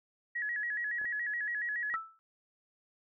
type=tone with vibrato; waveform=sine; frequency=1799 Hz; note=A6; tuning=38 cents sharp; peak=-32 dBFS; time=0.35-1.96 s; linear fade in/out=10 ms; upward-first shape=square; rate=7.1 Hz; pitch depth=100 cents each way
type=clicks; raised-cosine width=1 ms; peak=-39 dBFS; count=2; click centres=1.015 / 1.045 s
type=tone with exponential decay; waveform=sine; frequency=1318.5 Hz; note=E6; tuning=in tune; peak=-29 dBFS; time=1.94-2.19 s; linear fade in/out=0 ms; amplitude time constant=54 ms
effects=none